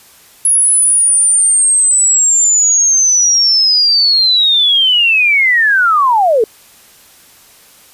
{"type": "linear sweep", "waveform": "sine", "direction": "down", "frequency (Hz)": [10548, 413.7], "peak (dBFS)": -7, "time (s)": [0.45, 6.44], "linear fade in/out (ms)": 2, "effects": ["white hiss -43 dBFS RMS until 7.93 s", "resampled to 32000 Hz"]}